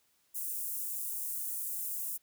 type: high-pass noise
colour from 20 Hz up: white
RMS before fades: -37 dBFS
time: 0.34-2.18 s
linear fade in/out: 20 ms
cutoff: 8500 Hz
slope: 24 dB/octave
effects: white hiss -72 dBFS RMS until 2.22 s